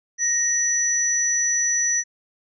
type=tone pair together; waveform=sine; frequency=1864.7 / 5920 Hz; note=A#6 / F#8; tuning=0 / 0 cents; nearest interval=octave + minor sixth; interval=2000 cents; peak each=-26 / -19 dBFS; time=0.18-2.04 s; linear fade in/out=50 ms; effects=none